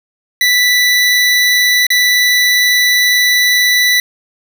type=tone with dropouts; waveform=25% pulse; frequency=1975.5 Hz; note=B6; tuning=in tune; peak=-5 dBFS; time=0.41-4 s; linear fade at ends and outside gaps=2 ms; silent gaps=1.867-1.903 s; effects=none